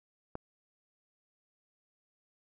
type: click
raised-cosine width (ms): 1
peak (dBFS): -24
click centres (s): 0.354
effects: none